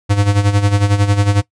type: tone with tremolo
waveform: square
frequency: 101.4 Hz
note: G#2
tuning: 41 cents flat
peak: -9 dBFS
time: 0.09-1.42 s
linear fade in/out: 20 ms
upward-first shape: sine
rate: 11 Hz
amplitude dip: 70%
effects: noise-tail reverb RT60 0.1 s tail -19 dB re dry + resampled to 22050 Hz